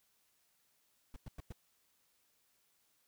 brown noise bursts, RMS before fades -45 dBFS, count 4, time 1.14-1.524 s, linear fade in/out 2 ms, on 21 ms, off 100 ms, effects white hiss -75 dBFS RMS until 3.07 s

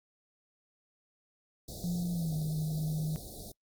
pink band-stop noise, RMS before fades -44 dBFS, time 1.68-3.52 s, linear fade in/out 5 ms, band 750 to 3700 Hz, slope 96 dB/octave
sine tone with pitch glide, 174.61 to 155.56 Hz, F3 to D#3, 0 to 0 cents, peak -30 dBFS, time 1.84-3.16 s, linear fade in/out 0 ms, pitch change -200 cents, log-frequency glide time 2.13-2.34 s
effects noise-tail reverb RT60 0.1 s tail -24 dB re dry + Opus 48 kbps

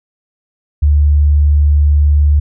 sine tone, 73.42 Hz, D2, in tune, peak -6 dBFS, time 0.82-2.4 s, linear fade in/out 10 ms, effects none

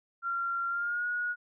sine tone with pitch glide, 1378 to 1450.7 Hz, F6 to F#6, -24 to -35 cents, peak -29 dBFS, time 0.22-1.36 s, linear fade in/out 50 ms, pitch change +89 cents, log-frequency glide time 0.69-1.06 s, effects none

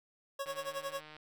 25% pulse tone with tremolo, 552 Hz, C#5, 7 cents flat, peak -30 dBFS, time 0.39-1.01 s, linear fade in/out 5 ms, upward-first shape triangle, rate 11 Hz, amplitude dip 95%
click train, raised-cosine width 0.3 ms, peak -35 dBFS, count 109, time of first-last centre 0.46-1.166 s, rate 153 Hz
effects none

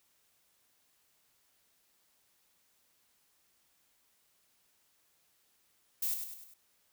violet noise with echo, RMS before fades -33 dBFS, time 6.02-6.14 s, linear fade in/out 5 ms, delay 100 ms, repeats 4, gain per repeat -6 dB, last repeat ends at 6.54 s, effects white hiss -72 dBFS RMS until 6.92 s

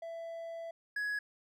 triangle tone pair in turn, 665 / 1675.7 Hz, E5 / G#6, +15 / +15 cents, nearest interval octave + major third, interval 1600 cents, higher second, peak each -38 / -31 dBFS, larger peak second, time 0.02-0.71 / 0.96-1.19 s, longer first, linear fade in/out 5 ms, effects none

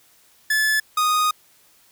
45% pulse tone pair in turn, 1729 / 1240.7 Hz, A6 / D#6, -31 / -5 cents, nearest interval tritone, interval 574 cents, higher first, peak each -17 dBFS, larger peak neither, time 0.5-0.8 / 0.97-1.31 s, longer second, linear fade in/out 5 ms, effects white hiss -56 dBFS RMS until 1.91 s

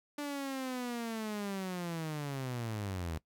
sawtooth linear sweep, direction down, 293.7 to 77 Hz, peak -32 dBFS, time 0.18-3.18 s, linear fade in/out 5 ms, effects noise-tail reverb RT60 0.1 s tail -20 dB re dry

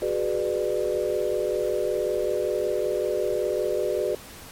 sine chord, G# half-diminished seventh, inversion third, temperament equal with one note detuned, 370 / 415.3 / 493.9 / 595.9 Hz, F#4 / G#4 / B4 / D5, 0 / 0 / 0 / +25 cents, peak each -28 dBFS, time 0.02-4.15 s, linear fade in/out 2 ms, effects pink hiss -43 dBFS RMS until 4.51 s + MP3 64 kbps

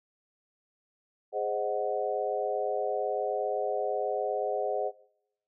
sine chord, Ab dominant seventh, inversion none, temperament equal, 415.3 / 523.3 / 622.3 / 740 Hz, Ab4 / C5 / Eb5 / Gb5, 0 / 0 / 0 / 0 cents, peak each -33 dBFS, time 1.32-4.92 s, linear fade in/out 50 ms, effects noise-tail reverb RT60 0.8 s tail -22 dB re dry

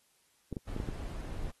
clicks, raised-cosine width 3 ms, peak -23 dBFS, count 5, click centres 0.527 / 0.568 / 0.764 / 0.801 / 0.888 s
brown noise, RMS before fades -39 dBFS, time 0.67-1.51 s, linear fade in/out 5 ms
effects white hiss -70 dBFS RMS until 1.6 s + AAC 32 kbps

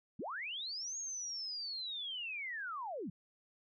sine linear two-way sweep, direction up then down, 143.7 to 6645 to 143.7 Hz, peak -39 dBFS, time 0.19-3.1 s, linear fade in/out 5 ms, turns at 0.97 s, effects none

